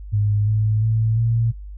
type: tone with pitch steps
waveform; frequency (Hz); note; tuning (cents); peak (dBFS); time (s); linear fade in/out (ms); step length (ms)
sine; 103.83 / 107.43 / 111.15 / 115.01; G#2 / A2 / A2 / A#2; 0 / -41 / +18 / -23; -16; 0.12-1.52; 20; 350
effects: noise-tail reverb RT60 0.1 s tail -20 dB re dry + added 50 Hz sine -32 dBFS peak until 1.77 s